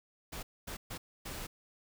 pink noise bursts at uneven times, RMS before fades -42 dBFS, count 4, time 0.32-0.43 / 0.67-0.77 / 0.9-0.98 / 1.25-1.47 s, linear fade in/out 10 ms, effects none

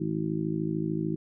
harmonic tone, 53.4 Hz, G#1, 49 cents sharp, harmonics 2 / 3 / 4 / 5 / 6 / 7, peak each -42 / -31 / -35 / -41 / -31 / -36 dBFS, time 0-1.16 s, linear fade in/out 10 ms, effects none

